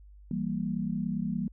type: chord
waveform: sine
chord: E diminished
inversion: none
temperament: equal with one note detuned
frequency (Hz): 165.58 / 196 / 233.1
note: E3 / G3 / Bb3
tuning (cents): +8 / 0 / 0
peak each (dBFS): -34 / -32 / -33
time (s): 0.31-1.48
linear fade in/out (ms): 2
effects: added 50 Hz sine -49 dBFS peak until 1.52 s